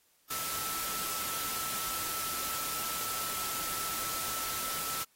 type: tone in noise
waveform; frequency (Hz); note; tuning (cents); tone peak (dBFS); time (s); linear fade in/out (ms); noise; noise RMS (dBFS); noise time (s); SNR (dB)
sine; 1318.5; E6; 0; -40; 0.3-5.04; 10; white; -36; 0.3-5.04; -7
effects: white hiss -69 dBFS RMS until 5.15 s + AAC 48 kbps